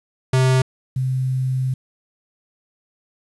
square / sine tone pair in turn, 130 / 130 Hz, C3 / C3, -11 / -11 cents, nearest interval unison, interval 0 cents, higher neither, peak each -14 / -18 dBFS, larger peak first, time 0.33-0.62 / 0.96-1.74 s, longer second, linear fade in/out 5 ms, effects resampled to 24000 Hz + 8-bit

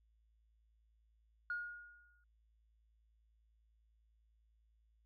sine tone with exponential decay, 1434 Hz, F6, 45 cents sharp, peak -35 dBFS, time 1.5-2.24 s, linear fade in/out 2 ms, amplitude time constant 160 ms, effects tanh soft clip ceiling -32 dBFS + added 55 Hz sine -70 dBFS peak until 5.05 s

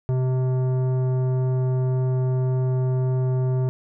triangle tone with tanh clipping, 128.7 Hz, C3, 28 cents flat, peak -21 dBFS, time 0.09-3.69 s, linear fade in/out 0 ms, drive 17 dB, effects none

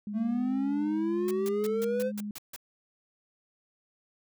sine tone, 207.7 Hz, G#3, in tune, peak -33 dBFS, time 0.07-2.31 s, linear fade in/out 2 ms
triangle exponential sweep, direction up, 220 to 523.3 Hz, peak -25 dBFS, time 0.13-2.12 s, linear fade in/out 50 ms
white noise bursts, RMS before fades -41 dBFS, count 8, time 1.28-2.562 s, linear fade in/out 2 ms, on 29 ms, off 150 ms
effects none

